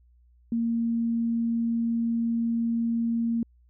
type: tone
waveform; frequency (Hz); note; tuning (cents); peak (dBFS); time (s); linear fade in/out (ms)
sine; 231.4; A#3; -13; -23; 0.52-3.43; 2
effects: added 60 Hz sine -56 dBFS peak until 3.69 s